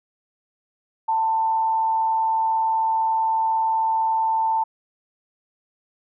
sine tone with frequency modulation, 891 Hz, A5, 22 cents sharp, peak -18 dBFS, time 1.08-4.64 s, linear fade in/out 10 ms, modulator 135 Hz, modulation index 0.23, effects none

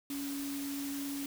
sine tone in noise, 280 Hz, C#4, 18 cents sharp, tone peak -36 dBFS, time 0.1-1.26 s, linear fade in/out 2 ms, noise white, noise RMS -44 dBFS, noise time 0.1-1.26 s, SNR +5 dB, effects none

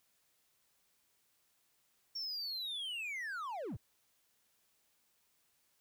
triangle linear sweep, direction down, 5530 to 57.9 Hz, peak -37 dBFS, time 2.15-3.77 s, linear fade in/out 10 ms, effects white hiss -75 dBFS RMS until 5.8 s

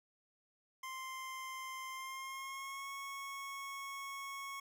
25% pulse tone with pitch glide, 1046.5 to 1101.1 Hz, C6 to C#6, 0 to -12 cents, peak -39 dBFS, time 0.83-4.6 s, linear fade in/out 5 ms, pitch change +88 cents, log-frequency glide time 1.88-2.9 s, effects none

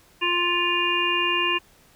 harmonic tone, 350 Hz, F4, 4 cents sharp, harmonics 1 / 3 / 5 / 7 / 8, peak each -29 / -26 / -30 / -26 / -24 dBFS, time 0.21-1.59 s, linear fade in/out 20 ms, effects pink hiss -56 dBFS RMS until 1.95 s

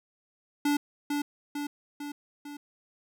square tone with echo, 290.4 Hz, D4, 19 cents flat, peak -24 dBFS, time 0.65-0.77 s, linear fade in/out 5 ms, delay 450 ms, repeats 4, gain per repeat -4 dB, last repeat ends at 2.57 s, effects none

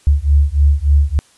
sine beating tone pair, 70.3 / 73.7 Hz, C#2 / D2, +25 / +7 cents, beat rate 3.4 Hz, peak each -12 dBFS, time 0.07-1.19 s, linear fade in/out 0 ms, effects white hiss -51 dBFS RMS until 1.37 s + resampled to 24000 Hz

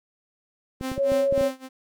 sawtooth tone with tremolo, 261.6 Hz, C4, in tune, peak -23 dBFS, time 0.8-1.69 s, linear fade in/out 50 ms, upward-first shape sine, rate 3.5 Hz, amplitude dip 95%
clicks, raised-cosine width 3 ms, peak -19 dBFS, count 7, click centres 0.811 / 0.917 / 0.979 / 1.119 / 1.325 / 1.378 / 1.411 s
sine tone, 553 Hz, C#5, 4 cents flat, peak -19 dBFS, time 0.96-1.51 s, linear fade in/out 50 ms
effects none

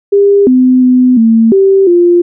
sine tone with pitch steps, 401.6 / 254.9 / 252.4 / 225.9 / 388.7 / 349 Hz, G4 / C4 / B3 / A3 / G4 / F4, +42 / -45 / +38 / +46 / -15 / -1 cents, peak -3 dBFS, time 0.12-2.22 s, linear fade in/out 10 ms, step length 350 ms, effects none

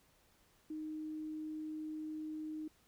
sine tone, 310 Hz, D#4, 6 cents flat, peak -40 dBFS, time 0.7-2.68 s, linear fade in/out 5 ms, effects pink hiss -70 dBFS RMS until 2.87 s

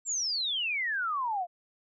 sine exponential sweep, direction down, 7570 to 677 Hz, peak -28 dBFS, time 0.05-1.47 s, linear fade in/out 50 ms, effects none

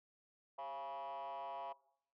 sine tone with frequency modulation, 830.6 Hz, G#5, in tune, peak -40 dBFS, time 0.58-1.73 s, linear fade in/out 10 ms, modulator 145 Hz, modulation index 1.6, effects noise-tail reverb RT60 0.7 s tail -22 dB re dry + tanh soft clip ceiling -42 dBFS

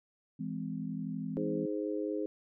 sine chord, E augmented, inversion none, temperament just, 164.81 / 206 / 257.5 Hz, E3 / G#3 / B#3, 0 / -14 / -28 cents, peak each -39 dBFS, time 0.39-1.66 s, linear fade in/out 10 ms
harmonic tone, 104.2 Hz, G#2, 6 cents sharp, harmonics 3 / 4 / 5, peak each -35 / -36 / -39 dBFS, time 1.37-2.26 s, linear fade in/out 0 ms
effects none

